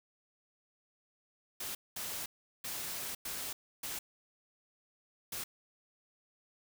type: noise bursts at uneven times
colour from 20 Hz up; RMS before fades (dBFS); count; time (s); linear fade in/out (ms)
white; -40; 6; 1.6-1.75 / 1.96-2.26 / 2.64-3.15 / 3.25-3.53 / 3.83-3.99 / 5.32-5.44; 5
effects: none